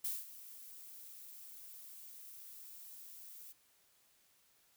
violet noise with ADSR envelope, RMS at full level -37 dBFS, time 0.04-3.53 s, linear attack 7 ms, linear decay 200 ms, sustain -16 dB, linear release 18 ms, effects white hiss -71 dBFS RMS until 4.76 s

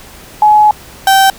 sine / 35% pulse tone pair in turn, 846 / 775.7 Hz, G#5 / G5, +32 / -18 cents, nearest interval major second, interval 150 cents, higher first, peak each -3 dBFS, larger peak neither, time 0.42-0.71 / 1.07-1.3 s, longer first, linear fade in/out 2 ms, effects pink hiss -35 dBFS RMS until 1.38 s

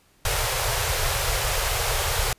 pink band-stop noise, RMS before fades -24 dBFS, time 0.25-2.33 s, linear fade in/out 2 ms, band 130 to 420 Hz, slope 48 dB/octave, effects pink hiss -60 dBFS RMS until 2.38 s + resampled to 32000 Hz

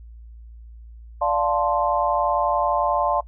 sine chord, D minor seventh, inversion none, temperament equal, 587.3 / 698.5 / 880 / 1046.5 Hz, D5 / F5 / A5 / C6, 0 / 0 / 0 / 0 cents, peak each -24 dBFS, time 1.21-3.21 s, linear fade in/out 10 ms, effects noise-tail reverb RT60 0.1 s tail -20 dB re dry + added 57 Hz sine -39 dBFS peak until 3.27 s

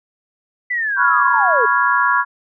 sine linear sweep, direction down, 2011 to 410.2 Hz, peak -17 dBFS, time 0.7-1.66 s, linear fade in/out 10 ms
sine chord, C# dominant seventh, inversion third, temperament equal, 987.8 / 1108.7 / 1396.9 / 1661.2 Hz, B5 / C#6 / E#6 / G#6, 0 / 0 / 0 / 0 cents, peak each -18 dBFS, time 0.96-2.25 s, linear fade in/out 50 ms
effects none

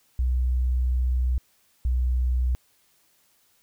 sine tone pair in turn, 62.6 / 62.31 Hz, B1 / B1, +24 / +16 cents, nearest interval unison, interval 8 cents, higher first, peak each -20 dBFS, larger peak neither, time 0.19-1.38 / 1.85-2.55 s, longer first, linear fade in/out 0 ms, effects white hiss -64 dBFS RMS until 3.62 s

